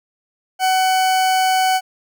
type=tone; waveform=40% pulse; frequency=750 Hz; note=F#5; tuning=23 cents sharp; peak=-13 dBFS; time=0.59-1.81 s; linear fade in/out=50 ms; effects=none